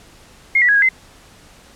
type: tone with pitch steps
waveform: sine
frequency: 2141 / 1951 / 1662 / 1638 / 2062 Hz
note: C7 / B6 / G#6 / G#6 / C7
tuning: +39 / -22 / +1 / -24 / -26 cents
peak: -10 dBFS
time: 0.55-0.89 s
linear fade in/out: 5 ms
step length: 68 ms
effects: pink hiss -46 dBFS RMS until 1.75 s + low-pass 10000 Hz 12 dB/octave